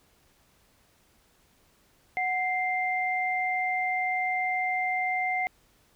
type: tone pair together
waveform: sine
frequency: 740 / 2093 Hz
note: F#5 / C7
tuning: 0 / 0 cents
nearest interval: octave + tritone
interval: 1800 cents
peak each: -28 dBFS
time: 2.17-5.47 s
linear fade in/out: 0 ms
effects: pink hiss -64 dBFS RMS until 5.95 s